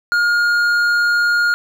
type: tone with hard clipping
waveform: sine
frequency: 1422 Hz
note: F6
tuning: 31 cents sharp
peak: -14 dBFS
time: 0.12-1.54 s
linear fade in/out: 0 ms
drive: 6 dB
effects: none